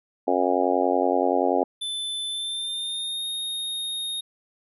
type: harmonic tone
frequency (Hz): 90.5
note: F#2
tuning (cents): -38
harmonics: 3 / 4 / 5 / 6 / 7 / 8 / 9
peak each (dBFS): -27 / -27 / -27 / -27 / -27 / -27 / -27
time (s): 0.27-1.64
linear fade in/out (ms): 10
type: tone with pitch glide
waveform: square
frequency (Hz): 3520 to 3712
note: A7 to A#7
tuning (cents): 0 to -8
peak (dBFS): -28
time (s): 1.81-4.21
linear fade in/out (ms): 10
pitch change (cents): +92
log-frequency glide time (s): 2.29-3.27
effects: resampled to 32000 Hz